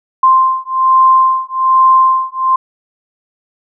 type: beating tone pair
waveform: sine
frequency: 1046 / 1047.2 Hz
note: C6 / C6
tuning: -1 / +1 cents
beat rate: 1.2 Hz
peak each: -10 dBFS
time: 0.23-2.56 s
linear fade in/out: 5 ms
effects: none